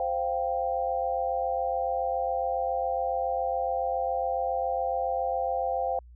sine chord, C suspended fourth, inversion none, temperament just, 523.3 / 697.7 / 784.9 Hz, C5 / F5 / G5, 0 / -2 / +2 cents, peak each -30 dBFS, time 0-5.99 s, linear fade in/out 2 ms, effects added 60 Hz sine -47 dBFS peak until 6.15 s

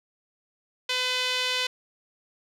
sawtooth tone with band-pass filter, 505 Hz, B4, 39 cents sharp, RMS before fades -27 dBFS, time 0.89-1.67 s, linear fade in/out 5 ms, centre 3400 Hz, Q 1.9, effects none

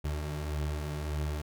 30% pulse beating tone pair, 73.4 / 75.1 Hz, D2 / D2, 0 / +39 cents, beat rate 1.7 Hz, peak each -37 / -30 dBFS, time 0.04-1.42 s, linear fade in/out 10 ms, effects none

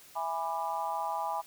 sine chord, E dominant seventh, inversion none, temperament just, 659.3 / 824.1 / 988.9 / 1186.7 Hz, E5 / G#5 / B5 / D6, 0 / -14 / +2 / +18 cents, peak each -39 / -34 / -35 / -40 dBFS, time 0.15-1.42 s, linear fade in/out 20 ms, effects white hiss -55 dBFS RMS until 1.46 s

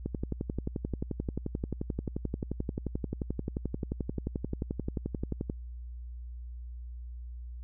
click train, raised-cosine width 3 ms, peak -19 dBFS, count 63, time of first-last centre 0.06-5.499 s, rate 11.4 Hz, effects added 60 Hz sine -39 dBFS peak until 7.63 s

